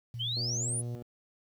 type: tone with pitch glide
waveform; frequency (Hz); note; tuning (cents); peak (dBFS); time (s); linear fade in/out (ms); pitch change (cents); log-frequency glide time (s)
sine; 119 to 119.9; A#2 to A#2; +36 to +49; -36; 0.14-0.95; 0; +13; 0.43-0.54
type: exponential sweep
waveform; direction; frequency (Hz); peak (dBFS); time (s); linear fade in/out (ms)
sine; up; 2960 to 10390; -31; 0.19-0.82; 20
type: click train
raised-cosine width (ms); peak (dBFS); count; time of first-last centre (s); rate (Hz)
2; -32; 79; 0.37-1.02; 120
effects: high-pass 60 Hz 12 dB/octave + 10-bit